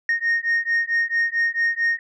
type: beating tone pair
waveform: sine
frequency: 1851 / 1855.5 Hz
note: A#6 / A#6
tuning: -13 / -9 cents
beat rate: 4.5 Hz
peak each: -20 / -20 dBFS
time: 0.09-1.99 s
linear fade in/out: 2 ms
effects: tanh soft clip ceiling -15 dBFS